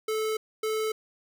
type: tone pair in turn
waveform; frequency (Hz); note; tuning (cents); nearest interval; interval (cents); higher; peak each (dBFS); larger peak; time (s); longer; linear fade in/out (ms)
square; 435.6 / 435.6; A4 / A4; -17 / -17; unison; 0; neither; -27; neither; 0.08-0.37 / 0.63-0.92; neither; 5
effects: none